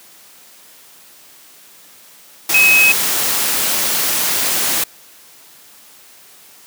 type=tone in noise; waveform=sine; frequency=2555 Hz; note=D#7; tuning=45 cents sharp; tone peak=-8 dBFS; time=2.54-2.92 s; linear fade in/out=5 ms; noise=white; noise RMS=-17 dBFS; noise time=2.49-4.84 s; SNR=+6 dB; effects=white hiss -44 dBFS RMS until 6.66 s + high-pass 150 Hz 12 dB/octave